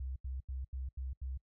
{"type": "tone bursts", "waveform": "sine", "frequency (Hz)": 65.41, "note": "C2", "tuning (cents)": 0, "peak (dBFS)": -36, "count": 6, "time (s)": [0, 1.375], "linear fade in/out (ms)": 5, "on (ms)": 160, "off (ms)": 83, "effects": ["noise-tail reverb RT60 0.1 s tail -26 dB re dry", "tanh soft clip ceiling -32 dBFS"]}